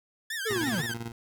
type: tone with vibrato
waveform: sawtooth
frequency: 1700 Hz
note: G#6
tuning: 40 cents sharp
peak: -28 dBFS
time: 0.3-0.94 s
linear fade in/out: 5 ms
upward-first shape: triangle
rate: 6 Hz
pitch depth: 190 cents each way
type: linear sweep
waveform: square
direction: down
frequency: 466.2 to 130.81 Hz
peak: -29 dBFS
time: 0.45-0.83 s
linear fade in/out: 20 ms
type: tone with tremolo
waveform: 20% pulse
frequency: 116.54 Hz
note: A#2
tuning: in tune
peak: -28 dBFS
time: 0.5-1.12 s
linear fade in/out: 5 ms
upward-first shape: square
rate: 18 Hz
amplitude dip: 60%
effects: none